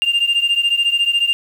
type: beating tone pair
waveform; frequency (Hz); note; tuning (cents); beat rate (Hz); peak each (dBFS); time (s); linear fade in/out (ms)
sine; 2794 / 2808; F7 / F7; 0 / +9; 14; -14 / -16; 0.02-1.33; 0
effects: tanh soft clip ceiling -10 dBFS + 7-bit